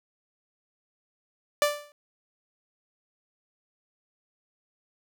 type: tone with exponential decay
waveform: sawtooth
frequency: 587.3 Hz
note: D5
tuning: in tune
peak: -14 dBFS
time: 1.62-1.92 s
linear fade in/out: 1 ms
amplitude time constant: 65 ms
effects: none